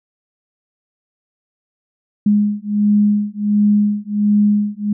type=beating tone pair; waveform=sine; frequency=206.7 / 208.1 Hz; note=G#3 / G#3; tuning=-8 / +4 cents; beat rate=1.4 Hz; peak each=-15 dBFS; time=2.26-4.93 s; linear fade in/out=5 ms; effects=none